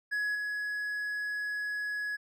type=tone with level steps; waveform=triangle; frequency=1681 Hz; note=G#6; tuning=20 cents sharp; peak=-27 / -30 dBFS; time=0.11-2.17 s; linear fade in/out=20 ms; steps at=0.35 s; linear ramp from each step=2 ms; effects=none